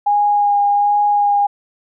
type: tone with vibrato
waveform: sine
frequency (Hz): 819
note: G#5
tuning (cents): -24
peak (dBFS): -11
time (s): 0.06-1.47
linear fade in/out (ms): 10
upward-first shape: sine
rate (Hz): 1.3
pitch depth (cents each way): 13
effects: none

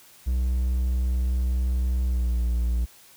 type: tone with pitch glide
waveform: triangle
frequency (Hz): 62.5 to 59.23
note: B1 to A#1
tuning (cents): +21 to +28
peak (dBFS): -19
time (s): 0.26-2.86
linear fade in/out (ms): 20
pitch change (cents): -93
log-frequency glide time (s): 2.07-2.38
effects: white hiss -52 dBFS RMS until 3.16 s

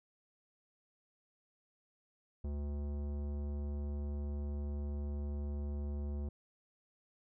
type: tone with tanh clipping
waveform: sine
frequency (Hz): 72.3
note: D2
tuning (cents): -27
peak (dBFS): -38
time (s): 2.44-6.29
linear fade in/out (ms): 5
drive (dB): 16
effects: none

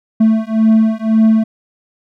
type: beating tone pair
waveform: triangle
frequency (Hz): 220 / 221.9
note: A3 / A3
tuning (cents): 0 / +15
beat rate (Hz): 1.9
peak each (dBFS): -10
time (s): 0.2-1.44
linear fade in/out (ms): 10
effects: none

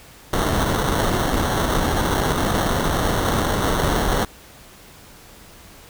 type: noise with sample-and-hold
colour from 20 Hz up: pink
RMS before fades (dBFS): -20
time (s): 0.33-4.25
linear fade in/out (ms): 2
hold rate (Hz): 2450
effects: pink hiss -45 dBFS RMS until 5.89 s

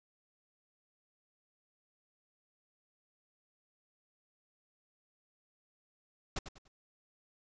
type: noise with echo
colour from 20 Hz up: pink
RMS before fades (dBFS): -35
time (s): 6.36-6.39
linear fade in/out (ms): 5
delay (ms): 97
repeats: 3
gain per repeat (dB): -10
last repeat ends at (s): 6.681
effects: resampled to 16000 Hz

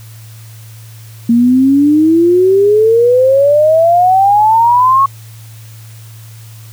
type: exponential sweep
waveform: sine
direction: up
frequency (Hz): 230 to 1108.7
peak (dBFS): -5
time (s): 1.29-5.06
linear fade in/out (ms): 5
effects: added 111 Hz sine -31 dBFS peak until 6.72 s + white hiss -41 dBFS RMS until 6.72 s

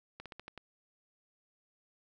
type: slowing click train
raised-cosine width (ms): 0.3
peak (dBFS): -29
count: 6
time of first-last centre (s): 0.2-0.577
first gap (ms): 57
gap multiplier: 1.14
effects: none

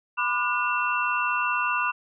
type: tone cluster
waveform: sine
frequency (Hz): 994 / 1194 / 1449 / 2702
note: B5 / D6 / F#6 / E7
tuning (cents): +11 / +28 / -37 / +42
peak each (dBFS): -28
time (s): 0.17-1.92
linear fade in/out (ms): 20
effects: none

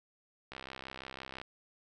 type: click train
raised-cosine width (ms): 0.3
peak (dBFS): -27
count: 60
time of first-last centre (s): 0.52-1.415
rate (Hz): 65.9
effects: none

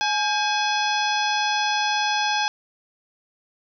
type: harmonic tone with a mistuned harmonic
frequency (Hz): 843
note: G#5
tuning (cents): +26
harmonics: 1 / 2 / 3 / 4 / 5 / 6 / 7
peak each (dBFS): -23 / -27 / -29 / -29 / -34 / -30 / -35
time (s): 0.01-2.48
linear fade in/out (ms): 0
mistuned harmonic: 2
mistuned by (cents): -89
effects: none

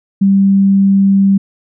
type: tone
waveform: sine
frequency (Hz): 196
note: G3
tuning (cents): 0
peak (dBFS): -6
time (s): 0.21-1.38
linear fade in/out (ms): 10
effects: none

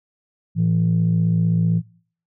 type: tone pair together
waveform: sine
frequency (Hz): 111.9 / 167.5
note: A2 / E3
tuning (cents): +30 / +28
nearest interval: perfect fifth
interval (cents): 698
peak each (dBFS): -19 / -16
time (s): 0.55-1.82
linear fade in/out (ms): 50
effects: noise-tail reverb RT60 0.5 s tail -22 dB re dry + tanh soft clip ceiling -10 dBFS

